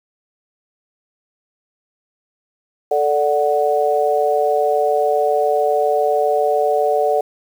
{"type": "chord", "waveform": "sine", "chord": "D major", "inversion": "second", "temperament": "equal", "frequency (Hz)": [440, 587.3, 740], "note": ["A4", "D5", "F#5"], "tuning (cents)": [0, 0, 0], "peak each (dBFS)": -18, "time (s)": [2.91, 7.21], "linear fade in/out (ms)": 5, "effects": ["7-bit"]}